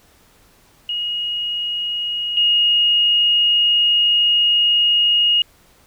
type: tone pair in turn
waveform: sine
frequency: 2881 / 2867 Hz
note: F#7 / F7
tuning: -47 / +45 cents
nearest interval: unison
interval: 8 cents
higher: first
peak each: -20 / -12 dBFS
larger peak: second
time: 0.89-2.37 / 2.37-5.42 s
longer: second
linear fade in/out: 2 ms
effects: pink hiss -53 dBFS RMS until 5.86 s